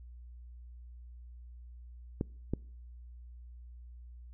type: clicks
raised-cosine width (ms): 3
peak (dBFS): -18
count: 2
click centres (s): 2.211 / 2.536
effects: noise-tail reverb RT60 0.6 s tail -26 dB re dry + added 60 Hz sine -47 dBFS peak until 4.33 s